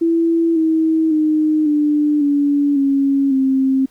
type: tone with pitch steps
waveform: sine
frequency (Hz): 332.2 / 320.1 / 308.5 / 297.3 / 286.5 / 276.1 / 266.1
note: E4 / D#4 / D#4 / D4 / D4 / C#4 / C4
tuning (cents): +13 / +49 / -15 / +21 / -43 / -7 / +29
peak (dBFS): -12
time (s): 0.01-3.86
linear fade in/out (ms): 10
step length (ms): 550
effects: pink hiss -55 dBFS RMS until 3.9 s